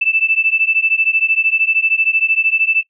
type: beating tone pair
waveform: sine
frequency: 2637 / 2650 Hz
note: E7 / E7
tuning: 0 / +9 cents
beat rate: 13 Hz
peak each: -15 dBFS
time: 0.01-2.83 s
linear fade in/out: 10 ms
effects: noise-tail reverb RT60 0.1 s tail -22 dB re dry